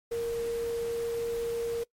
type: tone in noise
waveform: sine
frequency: 466.2 Hz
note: A#4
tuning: in tune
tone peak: -28 dBFS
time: 0.11-1.84 s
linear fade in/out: 10 ms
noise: pink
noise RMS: -45 dBFS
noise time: 0.11-1.84 s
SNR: +14 dB
effects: noise-tail reverb RT60 0.1 s tail -22 dB re dry + MP3 64 kbps